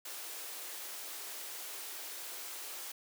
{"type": "high-pass noise", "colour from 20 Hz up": "white", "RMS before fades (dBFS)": -44, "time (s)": [0.05, 2.92], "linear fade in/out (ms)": 5, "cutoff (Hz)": 310, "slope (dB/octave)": 48, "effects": []}